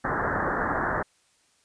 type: low-pass noise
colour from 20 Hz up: white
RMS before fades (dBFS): -27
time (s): 0.04-1.03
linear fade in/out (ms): 10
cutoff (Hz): 1800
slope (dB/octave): 96
effects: white hiss -65 dBFS RMS until 1.64 s + resampled to 22050 Hz